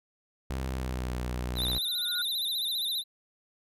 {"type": "tone with pitch glide", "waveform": "sawtooth", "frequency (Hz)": [65.41, 61.74], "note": ["C2", "B1"], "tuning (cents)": [0, 0], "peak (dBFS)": -27, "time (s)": [0.5, 1.78], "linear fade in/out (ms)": 0, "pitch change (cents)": -100, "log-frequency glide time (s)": [0.64, 1.13]}
{"type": "tone with vibrato", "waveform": "square", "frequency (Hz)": 3785, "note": "A#7", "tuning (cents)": 26, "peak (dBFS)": -29, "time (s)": [1.55, 3.04], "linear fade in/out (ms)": 50, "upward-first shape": "sine", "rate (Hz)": 15, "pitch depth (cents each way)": 110}
{"type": "tone with exponential growth", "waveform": "sine", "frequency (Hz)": 1438, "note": "F#6", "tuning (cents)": -50, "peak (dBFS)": -31, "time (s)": [1.71, 2.22], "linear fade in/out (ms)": 5, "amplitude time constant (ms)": 110}
{"effects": []}